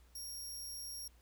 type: tone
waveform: 20% pulse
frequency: 5588 Hz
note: F8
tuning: in tune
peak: -38 dBFS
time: 0.15-1.08 s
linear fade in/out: 5 ms
effects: added 60 Hz sine -61 dBFS peak until 1.21 s + pink hiss -70 dBFS RMS until 1.21 s